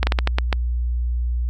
slowing click train, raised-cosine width 0.3 ms, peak -3 dBFS, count 7, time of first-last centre 0.03-0.528 s, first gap 40 ms, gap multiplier 1.29, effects added 60 Hz sine -19 dBFS peak until 1.49 s

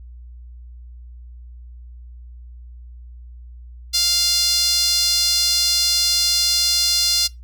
sawtooth tone with high-pass filter, 698.5 Hz, F5, in tune, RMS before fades -18 dBFS, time 3.93-7.28 s, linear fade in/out 20 ms, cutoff 4500 Hz, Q 4, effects noise-tail reverb RT60 0.2 s tail -22 dB re dry + added 60 Hz sine -36 dBFS peak until 7.43 s

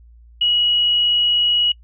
sine tone, 2911 Hz, F#7, 29 cents flat, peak -14 dBFS, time 0.41-1.72 s, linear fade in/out 5 ms, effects noise-tail reverb RT60 0.1 s tail -24 dB re dry + added 58 Hz sine -43 dBFS peak until 1.83 s

